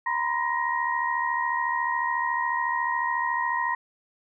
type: tone cluster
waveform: sine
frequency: 950 / 1024 / 1881 Hz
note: A#5 / C6 / A#6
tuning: +33 / -38 / +15 cents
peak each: -28 dBFS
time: 0.06-3.75 s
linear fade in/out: 5 ms
effects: none